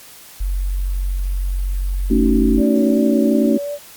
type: tone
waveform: sine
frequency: 46.25 Hz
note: F#1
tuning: in tune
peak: -17 dBFS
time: 0.4-2.61 s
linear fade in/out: 10 ms
type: chord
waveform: sine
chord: D# half-diminished seventh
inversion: second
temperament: just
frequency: 224 / 280 / 311.1 / 373.4 Hz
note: A3 / C#4 / D#4 / F#4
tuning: +31 / +18 / 0 / +16 cents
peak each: -16 / -17 / -20 / -21 dBFS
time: 2.1-3.58 s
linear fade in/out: 10 ms
type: tone with vibrato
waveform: sine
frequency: 574 Hz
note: D5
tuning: 40 cents flat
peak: -22 dBFS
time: 2.57-3.79 s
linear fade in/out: 50 ms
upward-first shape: triangle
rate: 2.8 Hz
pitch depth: 26 cents each way
effects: white hiss -41 dBFS RMS until 3.96 s + Opus 48 kbps